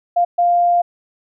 sine tone bursts at uneven times, 699 Hz, F5, 1 cent sharp, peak -11 dBFS, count 2, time 0.16-0.25 / 0.38-0.82 s, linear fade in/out 10 ms, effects none

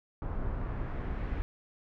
brown noise with low-pass filter sweep, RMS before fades -34 dBFS, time 0.22-1.42 s, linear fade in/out 0 ms, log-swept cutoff 1200 to 2200 Hz, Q 1.3, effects none

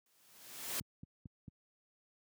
white noise with exponential growth, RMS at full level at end -36 dBFS, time 0.06-0.8 s, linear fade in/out 2 ms, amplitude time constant 160 ms
click train, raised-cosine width 5 ms, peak -34 dBFS, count 4, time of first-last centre 0.81-1.481 s, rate 4.47 Hz
effects high-pass 100 Hz 12 dB/octave

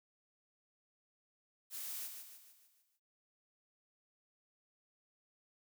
blue noise with echo, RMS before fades -44 dBFS, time 1.7-2.1 s, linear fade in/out 50 ms, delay 150 ms, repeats 6, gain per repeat -6 dB, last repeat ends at 3 s, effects noise-tail reverb RT60 0.7 s tail -26 dB re dry

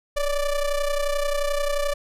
square ring-modulated tone, 293.7 Hz, D4, in tune, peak -19 dBFS, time 0.16-1.94 s, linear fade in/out 10 ms, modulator 278 Hz, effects resampled to 32000 Hz

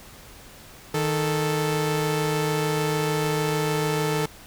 sawtooth tone pair together, 155.56 / 440 Hz, D#3 / A4, 0 / 0 cents, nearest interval octave + tritone, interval 1800 cents, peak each -21 dBFS, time 0.94-4.26 s, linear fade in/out 5 ms, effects pink hiss -46 dBFS RMS until 4.46 s

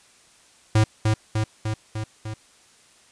square tone with echo, 108.5 Hz, A2, 24 cents flat, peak -15 dBFS, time 0.75-0.84 s, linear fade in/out 5 ms, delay 300 ms, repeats 5, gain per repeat -3 dB, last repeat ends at 2.34 s, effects white hiss -55 dBFS RMS until 3.11 s + resampled to 22050 Hz

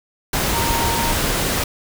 sine tone in noise, 927 Hz, A#5, 10 cents flat, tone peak -22 dBFS, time 0.53-1.12 s, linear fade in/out 5 ms, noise pink, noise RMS -20 dBFS, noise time 0.33-1.64 s, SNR -5 dB, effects none

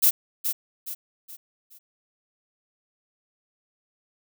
violet noise with echo, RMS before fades -17 dBFS, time 0.02-0.11 s, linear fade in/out 20 ms, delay 420 ms, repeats 4, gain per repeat -8 dB, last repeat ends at 1.79 s, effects none

